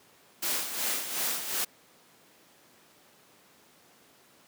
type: noise with tremolo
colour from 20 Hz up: white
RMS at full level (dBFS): -29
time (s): 0.42-1.65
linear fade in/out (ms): 10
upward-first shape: sine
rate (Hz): 2.7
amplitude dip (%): 60
effects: pink hiss -59 dBFS RMS until 4.47 s + high-pass 200 Hz 12 dB/octave